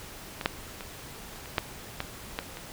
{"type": "clicks", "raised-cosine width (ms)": 0.3, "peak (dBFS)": [-17, -7, -22, -29, -26, -8, -14, -13, -24], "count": 9, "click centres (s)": [0.412, 0.459, 0.808, 1.359, 1.458, 1.582, 2.004, 2.389, 2.571], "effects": ["pink hiss -44 dBFS RMS until 2.72 s"]}